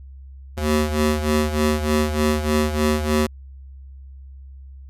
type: ring-modulated tone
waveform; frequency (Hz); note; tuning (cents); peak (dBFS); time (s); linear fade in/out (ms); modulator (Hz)
20% pulse; 152.5; D#3; -34; -10; 0.57-3.27; 10; 74.6
effects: added 67 Hz sine -37 dBFS peak until 4.89 s + resampled to 32000 Hz